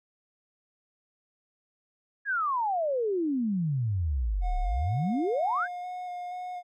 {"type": "exponential two-way sweep", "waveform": "sine", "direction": "down then up", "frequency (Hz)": [1700, 33.22, 1700], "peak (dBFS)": -25, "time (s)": [2.25, 5.68], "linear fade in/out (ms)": 50, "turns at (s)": 4.59}
{"type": "tone with vibrato", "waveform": "triangle", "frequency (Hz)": 720, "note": "F#5", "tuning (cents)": -47, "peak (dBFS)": -32, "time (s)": [4.41, 6.63], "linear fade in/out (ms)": 50, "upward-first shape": "square", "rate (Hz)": 2.1, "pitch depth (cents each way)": 14}
{"effects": []}